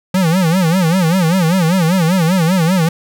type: tone with vibrato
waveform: square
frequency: 174.7 Hz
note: F3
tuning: 1 cent sharp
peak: -11 dBFS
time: 0.14-2.89 s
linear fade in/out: 5 ms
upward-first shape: sine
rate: 5.1 Hz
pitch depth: 170 cents each way
effects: none